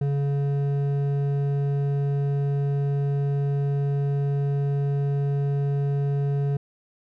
sine tone with hard clipping, 141.1 Hz, C#3, 31 cents sharp, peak -23 dBFS, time 0.01-6.57 s, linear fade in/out 5 ms, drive 8 dB, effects none

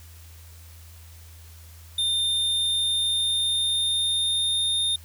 square tone with pitch glide, 3617 to 3648 Hz, A7 to A#7, +47 to -38 cents, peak -22 dBFS, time 1.98-4.96 s, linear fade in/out 5 ms, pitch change +15 cents, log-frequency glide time 2.25-4.67 s, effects added 82 Hz sine -44 dBFS peak until 5.04 s + white hiss -52 dBFS RMS until 5.04 s

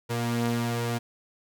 sawtooth tone pair together, 118.48 / 235.6 Hz, A#2 / A#3, +29 / +19 cents, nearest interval octave, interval 1190 cents, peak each -24 / -25 dBFS, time 0.09-0.99 s, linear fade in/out 20 ms, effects none

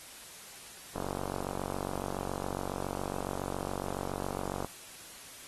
click train, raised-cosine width 1 ms, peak -21 dBFS, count 175, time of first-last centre 0.96-4.646 s, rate 47.2 Hz, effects white hiss -49 dBFS RMS until 5.47 s + AAC 32 kbps

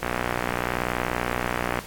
click train, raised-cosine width 0.5 ms, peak -9 dBFS, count 108, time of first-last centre 0.03-1.79 s, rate 60.8 Hz, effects pink hiss -40 dBFS RMS until 1.86 s + AAC 64 kbps

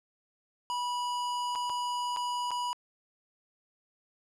square tone with dropouts, 977 Hz, B5, 19 cents flat, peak -31 dBFS, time 0.7-2.73 s, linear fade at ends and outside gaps 0 ms, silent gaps 1.552-1.557 / 1.696-1.7 / 2.163-2.17 / 2.507-2.515 s, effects low-pass 8000 Hz 12 dB/octave

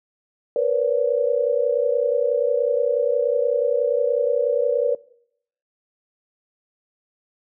sine tone cluster, 473.3 / 504 / 570 Hz, A#4 / B4 / C#5, +26 / +35 / +48 cents, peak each -22 dBFS, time 0.56-4.95 s, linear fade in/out 2 ms, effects noise-tail reverb RT60 0.7 s tail -22 dB re dry

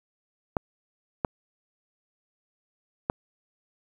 clicks, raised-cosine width 1 ms, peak -10 dBFS, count 3, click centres 0.568 / 1.248 / 3.099 s, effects 8-bit

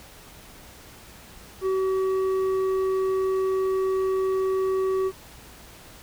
square tone with low-pass filter, 380 Hz, F#4, 46 cents sharp, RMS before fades -24 dBFS, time 1.61-5.12 s, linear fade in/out 50 ms, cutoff 880 Hz, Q 1.3, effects added 60 Hz sine -56 dBFS peak until 6.02 s + pink hiss -47 dBFS RMS until 6.02 s

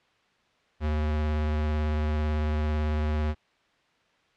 square tone with vibrato, 76.1 Hz, D#2, 38 cents flat, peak -25 dBFS, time 0.8-3.35 s, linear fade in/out 50 ms, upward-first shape sine, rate 18 Hz, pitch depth 18 cents each way, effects white hiss -65 dBFS RMS until 4.36 s + low-pass 3000 Hz 12 dB/octave

